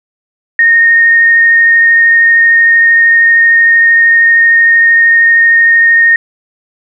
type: tone with vibrato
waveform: sine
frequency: 1846 Hz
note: A#6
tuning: 17 cents flat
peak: -3 dBFS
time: 0.59-6.16 s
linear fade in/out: 2 ms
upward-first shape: sine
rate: 13 Hz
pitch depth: 9 cents each way
effects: none